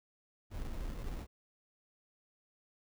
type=noise with sample-and-hold; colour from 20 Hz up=brown; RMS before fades=-40 dBFS; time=0.5-1.27 s; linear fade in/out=50 ms; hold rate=1575 Hz; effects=none